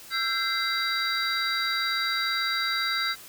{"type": "tone cluster", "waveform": "sine", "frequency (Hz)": [1342, 1580, 2065, 3871, 4709], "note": ["E6", "G6", "C7", "B7", "D8"], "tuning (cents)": [31, 13, -23, -35, 4], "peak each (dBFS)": -31, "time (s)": [0.1, 3.16], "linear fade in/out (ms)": 50, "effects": ["white hiss -46 dBFS RMS until 3.28 s"]}